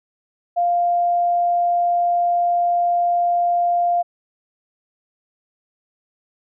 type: tone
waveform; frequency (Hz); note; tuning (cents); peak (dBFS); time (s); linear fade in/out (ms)
sine; 698.5; F5; 0; -15; 0.56-4.03; 20
effects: none